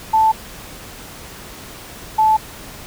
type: tone pair in turn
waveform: sine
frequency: 880 / 870.9 Hz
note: A5 / A5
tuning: 0 / -18 cents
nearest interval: unison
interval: 18 cents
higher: first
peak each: -10 dBFS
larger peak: neither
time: 0.13-0.32 / 2.18-2.37 s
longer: neither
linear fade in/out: 10 ms
effects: pink hiss -36 dBFS RMS until 2.86 s